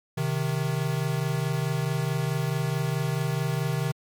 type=tone pair together; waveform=square; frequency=130.92 / 155.56 Hz; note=C3 / D#3; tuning=+1 / 0 cents; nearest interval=minor third; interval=299 cents; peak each=-28 dBFS; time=0.17-3.92 s; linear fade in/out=10 ms; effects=MP3 96 kbps